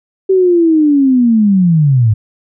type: linear sweep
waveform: sine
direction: down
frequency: 386.3 to 102.2 Hz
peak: -6 dBFS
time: 0.29-2.14 s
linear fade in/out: 10 ms
effects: none